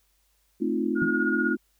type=chord; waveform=sine; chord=F dominant seventh; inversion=first; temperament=equal; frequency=220 / 261.6 / 311.1 / 349.2 Hz; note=A3 / C4 / Eb4 / F4; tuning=0 / 0 / 0 / 0 cents; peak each=-29 dBFS; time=0.6-1.57 s; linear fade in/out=20 ms
type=tone with tremolo; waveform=sine; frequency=1436 Hz; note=F6; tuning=48 cents sharp; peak=-23 dBFS; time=0.95-1.56 s; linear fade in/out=50 ms; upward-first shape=sine; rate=16 Hz; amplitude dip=55%
type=tone with exponential decay; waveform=sine; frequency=169.5 Hz; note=E3; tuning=49 cents sharp; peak=-24 dBFS; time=1.02-1.18 s; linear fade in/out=0 ms; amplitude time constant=33 ms
effects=added 50 Hz sine -69 dBFS peak until 1.79 s + white hiss -69 dBFS RMS until 1.79 s